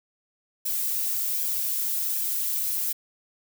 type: noise with flanger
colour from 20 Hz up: violet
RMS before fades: -27 dBFS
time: 0.65-2.93 s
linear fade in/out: 10 ms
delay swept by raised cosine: 1.2 to 3 ms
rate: 1.3 Hz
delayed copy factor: +0.5
effects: none